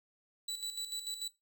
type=tone with tremolo; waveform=30% pulse; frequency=3951 Hz; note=B7; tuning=in tune; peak=-33 dBFS; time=0.48-1.28 s; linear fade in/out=5 ms; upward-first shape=square; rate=6.8 Hz; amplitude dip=60%; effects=noise-tail reverb RT60 0.2 s tail -17 dB re dry